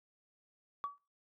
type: tone with exponential decay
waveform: sine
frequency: 1141 Hz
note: C#6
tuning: 50 cents sharp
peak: -30 dBFS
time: 0.84-0.98 s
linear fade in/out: 0 ms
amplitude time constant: 29 ms
effects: noise-tail reverb RT60 0.3 s tail -19 dB re dry + tanh soft clip ceiling -28 dBFS